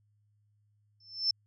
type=tone with exponential growth; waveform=sine; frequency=5310 Hz; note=E8; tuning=12 cents sharp; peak=-22 dBFS; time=1-1.31 s; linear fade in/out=5 ms; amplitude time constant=67 ms; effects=added 104 Hz sine -67 dBFS peak until 1.46 s